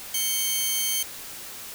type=tone pair together; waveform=10% pulse; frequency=2217 / 3132 Hz; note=C#7 / G7; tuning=0 / -2 cents; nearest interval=tritone; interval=598 cents; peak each=-22 / -16 dBFS; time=0.14-1.03 s; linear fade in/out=5 ms; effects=white hiss -39 dBFS RMS until 1.74 s

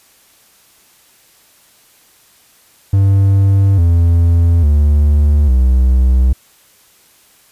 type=tone with pitch steps; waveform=triangle; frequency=98 / 84.82 / 73.42 / 63.55 Hz; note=G2 / E2 / D2 / C2; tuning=0 / +50 / 0 / -50 cents; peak=-5 dBFS; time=2.93-6.33 s; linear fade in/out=5 ms; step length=850 ms; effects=white hiss -49 dBFS RMS until 7.51 s + resampled to 32000 Hz

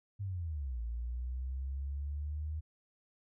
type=linear two-way sweep; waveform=sine; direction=down then up; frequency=102.4 to 56.7 to 78.1 Hz; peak=-35 dBFS; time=0.19-2.61 s; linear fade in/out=20 ms; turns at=0.81 s; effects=none

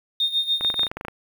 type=tone with tremolo; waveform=sine; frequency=3670 Hz; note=A#7; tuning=28 cents flat; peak=-17 dBFS; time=0.2-0.88 s; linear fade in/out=2 ms; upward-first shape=sine; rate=6.9 Hz; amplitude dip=80%
type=clicks; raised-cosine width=0.5 ms; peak=-16 dBFS; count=12; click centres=0.61 / 0.648 / 0.701 / 0.742 / 0.794 / 0.833 / 0.868 / 0.915 / 0.97 / 1.011 / 1.05 / 1.083 s
effects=7-bit

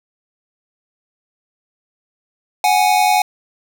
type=tone pair together; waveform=square; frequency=740 / 830.6 Hz; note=F#5 / G#5; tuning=0 / 0 cents; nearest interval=major second; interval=200 cents; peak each=-15 dBFS; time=2.64-3.22 s; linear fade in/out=2 ms; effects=none

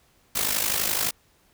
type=noise with amplitude modulation; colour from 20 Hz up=white; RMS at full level=-22 dBFS; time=0.35-1.11 s; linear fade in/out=10 ms; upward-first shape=sine; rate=51.8 Hz; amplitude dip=70%; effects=pink hiss -62 dBFS RMS until 1.53 s

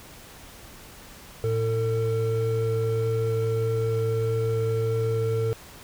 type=tone pair together; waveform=triangle; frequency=112.7 / 450.8 Hz; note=A2 / A4; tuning=+42 / +42 cents; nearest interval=2 octaves; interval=2400 cents; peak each=-23 dBFS; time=1.44-5.53 s; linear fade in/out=0 ms; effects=pink hiss -46 dBFS RMS until 5.83 s

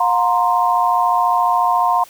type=chord; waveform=sine; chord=F suspended fourth; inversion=none; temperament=equal with one note detuned; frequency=716.4 / 932.3 / 1046.5 Hz; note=F5 / Bb5 / C6; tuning=+44 / 0 / 0 cents; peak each=-17 dBFS; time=0-2.04 s; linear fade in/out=5 ms; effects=white hiss -44 dBFS RMS until 2.09 s

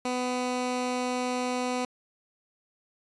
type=tone; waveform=15% pulse; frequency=250.1 Hz; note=B3; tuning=22 cents sharp; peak=-21 dBFS; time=0.05-1.85 s; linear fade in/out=2 ms; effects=resampled to 22050 Hz

